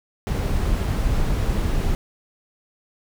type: noise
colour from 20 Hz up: brown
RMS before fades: -21 dBFS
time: 0.27-1.95 s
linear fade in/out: 0 ms
effects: none